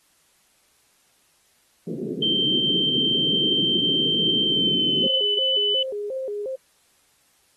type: band-pass noise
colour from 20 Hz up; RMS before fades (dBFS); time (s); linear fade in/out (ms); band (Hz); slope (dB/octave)
white; -28; 1.87-5.07; 2; 140 to 420; 48
type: tone with pitch glide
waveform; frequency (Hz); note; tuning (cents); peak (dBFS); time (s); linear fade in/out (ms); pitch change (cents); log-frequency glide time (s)
sine; 3129 to 3002; G7 to F#7; -4 to +24; -19; 2.22-5.83; 5; -72; 4.44-5.26
type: tone with vibrato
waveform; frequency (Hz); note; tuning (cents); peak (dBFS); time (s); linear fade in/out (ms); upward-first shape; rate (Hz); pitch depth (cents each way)
sine; 466.2; A#4; 0; -26; 5.03-6.56; 10; square; 2.8; 210
effects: white hiss -62 dBFS RMS until 7.56 s + AAC 32 kbps